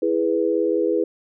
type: chord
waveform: sine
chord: E major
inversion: none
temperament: equal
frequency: 329.6 / 415.3 / 493.9 Hz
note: E4 / G#4 / B4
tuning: 0 / 0 / 0 cents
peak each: -22 dBFS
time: 0.02-1.04 s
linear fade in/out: 5 ms
effects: none